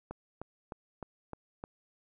click train, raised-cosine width 1 ms, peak -26 dBFS, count 6, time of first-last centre 0.11-1.639 s, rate 3.27 Hz, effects none

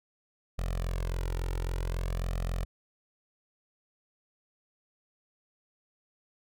sawtooth tone with flanger, 43.65 Hz, F1, in tune, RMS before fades -32 dBFS, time 0.58-2.65 s, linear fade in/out 10 ms, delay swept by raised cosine 1.6 to 2.18 ms, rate 0.54 Hz, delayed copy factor +0.85, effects none

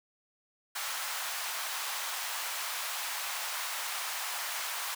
pink high-pass noise, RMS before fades -36 dBFS, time 0.75-4.95 s, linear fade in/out 10 ms, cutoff 820 Hz, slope 24 dB/octave, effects none

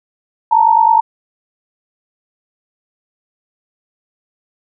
sine tone pair together, 881 / 930.6 Hz, A5 / A#5, +2 / -3 cents, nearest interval minor second, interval 95 cents, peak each -10 dBFS, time 0.51-1.01 s, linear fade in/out 10 ms, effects none

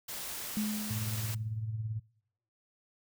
white noise, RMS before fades -40 dBFS, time 0.08-1.35 s, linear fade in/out 10 ms
sine tone with exponential decay, 212 Hz, G#3, 36 cents sharp, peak -28 dBFS, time 0.57-1.86 s, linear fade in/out 0 ms, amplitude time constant 280 ms
sine tone with tremolo, 110 Hz, A2, in tune, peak -30 dBFS, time 0.9-2 s, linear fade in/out 10 ms, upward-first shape triangle, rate 18 Hz, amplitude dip 60%
effects noise-tail reverb RT60 0.8 s tail -26 dB re dry

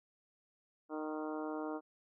harmonic tone with a mistuned harmonic, 154.3 Hz, D#3, 14 cents flat, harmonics 2 / 3 / 4 / 5 / 6 / 7 / 8 / 9, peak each -40 / -44 / -46 / -48 / -50 / -51 / -52 / -53 dBFS, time 0.89-1.81 s, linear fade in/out 50 ms, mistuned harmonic 6, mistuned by +20 cents, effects none

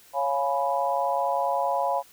sine chord, C# dominant seventh, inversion none, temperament equal with one note detuned, 554.4 / 698.5 / 837.8 / 987.8 Hz, C#5 / E#5 / G#5 / B5, 0 / 0 / +15 / 0 cents, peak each -28 dBFS, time 0.13-2.03 s, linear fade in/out 50 ms, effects white hiss -54 dBFS RMS until 2.12 s

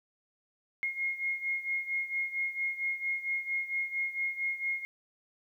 sine beating tone pair, 2147 / 2151.4 Hz, C7 / C7, +44 / +48 cents, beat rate 4.4 Hz, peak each -32 / -36 dBFS, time 0.83-4.85 s, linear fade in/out 0 ms, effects 11-bit

